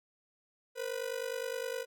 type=ring-modulated tone; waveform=45% pulse; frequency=493.9 Hz; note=B4; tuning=in tune; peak=-32 dBFS; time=0.75-1.86 s; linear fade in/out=50 ms; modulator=24.9 Hz; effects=none